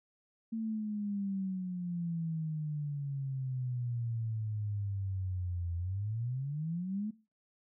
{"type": "exponential two-way sweep", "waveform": "sine", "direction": "down then up", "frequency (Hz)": [226.7, 84.9, 219.1], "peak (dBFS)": -33, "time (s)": [0.52, 7.11], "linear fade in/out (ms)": 10, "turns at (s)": 5.76, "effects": ["noise-tail reverb RT60 0.3 s tail -18 dB re dry"]}